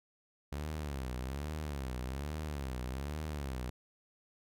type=tone with vibrato; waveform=sawtooth; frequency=69.4 Hz; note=C#2; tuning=3 cents sharp; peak=-33 dBFS; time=0.52-3.7 s; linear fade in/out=5 ms; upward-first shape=sine; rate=1.2 Hz; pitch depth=190 cents each way; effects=none